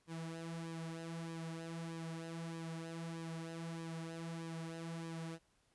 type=tone with flanger; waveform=sawtooth; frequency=164.81 Hz; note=E3; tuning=in tune; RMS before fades=-45 dBFS; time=0.07-5.39 s; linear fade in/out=50 ms; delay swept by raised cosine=1.4 to 5.2 ms; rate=1.6 Hz; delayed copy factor=-0.65; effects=pink hiss -75 dBFS RMS until 5.74 s + resampled to 24000 Hz